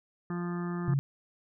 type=harmonic tone; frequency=174.61 Hz; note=F3; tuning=in tune; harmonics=1 / 2 / 4 / 5 / 6 / 7 / 8 / 9 / 10; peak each=-32 / -38 / -50 / -49 / -50 / -44 / -54 / -53 / -50 dBFS; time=0.3-0.94 s; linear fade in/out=2 ms
type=tone; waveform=sine; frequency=138.9 Hz; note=C#3; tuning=4 cents sharp; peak=-24 dBFS; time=0.88-0.99 s; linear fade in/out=0 ms
effects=none